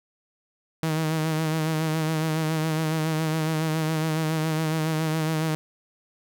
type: tone with vibrato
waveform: sawtooth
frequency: 158.1 Hz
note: D#3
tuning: 28 cents sharp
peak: -19 dBFS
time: 0.83-5.55 s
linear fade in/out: 0 ms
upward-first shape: sine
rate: 7.2 Hz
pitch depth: 38 cents each way
effects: none